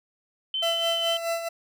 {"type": "tone with vibrato", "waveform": "sine", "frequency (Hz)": 3069, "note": "G7", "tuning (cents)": -37, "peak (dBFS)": -25, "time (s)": [0.54, 1.17], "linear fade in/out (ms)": 2, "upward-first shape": "triangle", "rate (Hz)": 3.7, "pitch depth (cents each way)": 11}
{"type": "tone with tremolo", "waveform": "40% pulse", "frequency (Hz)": 670, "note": "E5", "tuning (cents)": 28, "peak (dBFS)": -23, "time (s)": [0.62, 1.49], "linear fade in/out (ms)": 10, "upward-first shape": "sine", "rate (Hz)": 4.7, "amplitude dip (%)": 60}
{"effects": []}